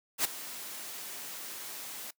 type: noise with ADSR envelope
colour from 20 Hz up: white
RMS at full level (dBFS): -26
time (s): 0.18-2.11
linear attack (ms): 67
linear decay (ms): 10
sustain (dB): -16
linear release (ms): 9
effects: noise-tail reverb RT60 0.1 s tail -21 dB re dry + high-pass 200 Hz 12 dB/octave